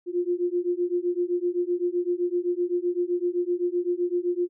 sine beating tone pair, 349.2 / 357 Hz, F4 / F4, 0 / +38 cents, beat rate 7.8 Hz, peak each -26 / -26 dBFS, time 0.06-4.49 s, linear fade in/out 50 ms, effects none

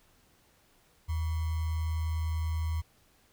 sine tone with sample-and-hold, 80.3 Hz, E2, 45 cents flat, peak -28 dBFS, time 1.08-2.82 s, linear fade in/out 20 ms, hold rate 1050 Hz, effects pink hiss -65 dBFS RMS until 3.32 s

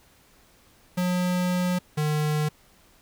square tone pair in turn, 180.1 / 151.45 Hz, F#3 / D#3, -46 / -46 cents, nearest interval minor third, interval 300 cents, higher first, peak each -23 dBFS, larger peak neither, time 0.97-1.79 / 1.97-2.49 s, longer first, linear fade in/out 10 ms, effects pink hiss -58 dBFS RMS until 3.01 s

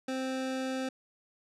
25% pulse tone, 261.6 Hz, C4, in tune, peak -28 dBFS, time 0.08-0.89 s, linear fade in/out 5 ms, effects low-pass 8000 Hz 12 dB/octave

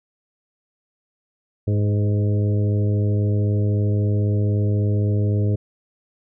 harmonic tone with a mistuned harmonic, 103.83 Hz, G#2, in tune, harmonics 1 / 2 / 3 / 4 / 5 / 6, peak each -17 / -28 / -30 / -30 / -34 / -39 dBFS, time 1.67-5.56 s, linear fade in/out 10 ms, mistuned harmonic 5, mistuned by -22 cents, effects none

